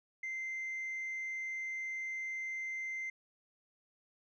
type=tone; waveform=sine; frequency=2081 Hz; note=C7; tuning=10 cents flat; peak=-35 dBFS; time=0.23-3.1 s; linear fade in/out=5 ms; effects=tanh soft clip ceiling -35 dBFS